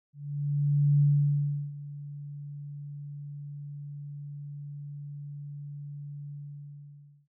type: tone with ADSR envelope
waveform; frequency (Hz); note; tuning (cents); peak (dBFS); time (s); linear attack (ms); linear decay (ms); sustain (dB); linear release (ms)
sine; 144.3; D3; -30; -18; 0.13-7.28; 880; 710; -19; 960
effects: noise-tail reverb RT60 0.1 s tail -23 dB re dry